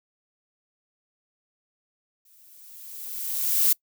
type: noise with exponential growth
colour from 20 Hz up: violet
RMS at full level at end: -18 dBFS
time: 2.25-3.73 s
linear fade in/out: 5 ms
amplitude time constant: 320 ms
effects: noise-tail reverb RT60 0.1 s tail -25 dB re dry